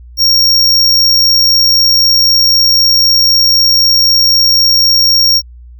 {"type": "tone with amplitude modulation", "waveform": "square", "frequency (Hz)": 5560, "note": "F8", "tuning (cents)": -9, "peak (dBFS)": -5, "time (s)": [0.17, 5.42], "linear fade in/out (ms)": 50, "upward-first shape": "sine", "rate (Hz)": 63.9, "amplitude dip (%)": 25, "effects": ["added 60 Hz sine -31 dBFS peak until 5.79 s"]}